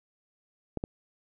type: clicks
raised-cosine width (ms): 2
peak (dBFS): -18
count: 2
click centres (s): 0.773 / 0.839
effects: none